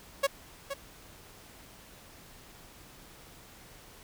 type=tone with echo; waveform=sawtooth; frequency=554 Hz; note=C#5; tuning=1 cent flat; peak=-19 dBFS; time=0.23-0.27 s; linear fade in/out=10 ms; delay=470 ms; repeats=1; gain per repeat=-10 dB; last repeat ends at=0.74 s; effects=pink hiss -53 dBFS RMS until 4.03 s